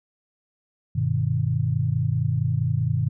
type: chord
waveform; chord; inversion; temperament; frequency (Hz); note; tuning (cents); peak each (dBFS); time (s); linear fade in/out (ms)
sine; G augmented; none; just; 98 / 122.5 / 153.12; G2 / B2 / D#3; 0 / -14 / -27; -26 / -23 / -25; 0.95-3.09; 10
effects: none